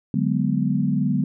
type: chord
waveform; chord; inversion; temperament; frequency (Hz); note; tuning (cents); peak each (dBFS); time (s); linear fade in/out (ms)
sine; G# half-diminished seventh; second; equal with one note detuned; 146.32 / 185 / 207.7 / 246.9; D3 / F#3 / G#3 / B3; -6 / 0 / 0 / 0; -24; 0.14-1.24; 2
effects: none